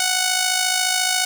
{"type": "tone with amplitude modulation", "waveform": "5% pulse", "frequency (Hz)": 740, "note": "F#5", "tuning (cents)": 0, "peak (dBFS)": -4, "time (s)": [0, 1.25], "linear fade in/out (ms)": 2, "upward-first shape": "sine", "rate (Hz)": 54.3, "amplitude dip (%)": 50, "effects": []}